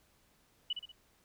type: tone with echo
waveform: sine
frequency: 2960 Hz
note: F#7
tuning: in tune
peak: -31 dBFS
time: 0.7-0.73 s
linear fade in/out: 5 ms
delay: 63 ms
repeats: 3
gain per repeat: -6 dB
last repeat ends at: 0.919 s
effects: pink hiss -69 dBFS RMS until 1.24 s